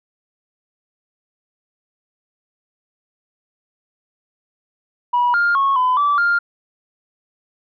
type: tone with pitch steps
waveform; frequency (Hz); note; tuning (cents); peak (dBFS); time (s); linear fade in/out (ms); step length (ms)
sine; 972 / 1405 / 1098 / 1009 / 1158 / 1401; B5 / F6 / C#6 / B5 / D6 / F6; -28 / +10 / -17 / +37 / -25 / +5; -12; 5.13-6.39; 10; 210
effects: tanh soft clip ceiling -10 dBFS